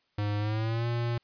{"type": "tone with pitch glide", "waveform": "square", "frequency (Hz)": [103.7, 118.43], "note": ["G#2", "A#2"], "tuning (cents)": [-2, 28], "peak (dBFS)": -28, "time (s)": [0.18, 1.18], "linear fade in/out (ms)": 5, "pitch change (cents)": 230, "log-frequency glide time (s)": [0.38, 0.87], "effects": ["white hiss -72 dBFS RMS until 1.23 s", "resampled to 11025 Hz"]}